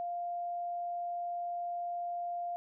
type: tone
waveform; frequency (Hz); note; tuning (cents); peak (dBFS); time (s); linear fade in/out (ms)
sine; 698.5; F5; 0; -34; 0-2.56; 0
effects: none